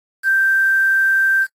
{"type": "tone with quantisation", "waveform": "sine", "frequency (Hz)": 1568, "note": "G6", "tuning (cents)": 0, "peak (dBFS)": -12, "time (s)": [0.23, 1.47], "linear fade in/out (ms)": 50, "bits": 6, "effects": ["noise-tail reverb RT60 0.1 s tail -25 dB re dry", "AAC 48 kbps"]}